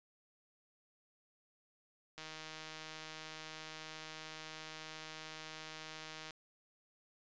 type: click train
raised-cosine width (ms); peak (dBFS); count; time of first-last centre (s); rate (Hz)
0.2; -30; 649; 2.18-6.307; 157
effects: resampled to 16000 Hz